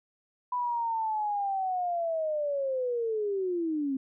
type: linear sweep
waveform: sine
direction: down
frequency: 995 to 261.6 Hz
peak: -27 dBFS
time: 0.52-3.97 s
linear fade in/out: 5 ms
effects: none